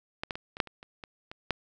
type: clicks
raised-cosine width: 0.3 ms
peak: -16 / -16 / -21 / -25 / -8 / -29 / -30 / -25 / -25 / -11 dBFS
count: 10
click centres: 0.235 / 0.308 / 0.355 / 0.569 / 0.602 / 0.673 / 0.829 / 1.038 / 1.315 / 1.507 s
effects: none